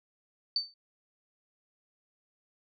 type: tone with exponential decay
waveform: sine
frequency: 4559 Hz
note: C#8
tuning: 48 cents sharp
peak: -23 dBFS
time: 0.56-0.74 s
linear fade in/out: 2 ms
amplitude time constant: 38 ms
effects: none